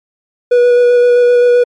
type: tone with vibrato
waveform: triangle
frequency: 486.9 Hz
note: B4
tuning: 25 cents flat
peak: -3 dBFS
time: 0.51-1.64 s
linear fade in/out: 10 ms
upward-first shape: square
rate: 7.7 Hz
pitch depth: 9 cents each way
effects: MP3 48 kbps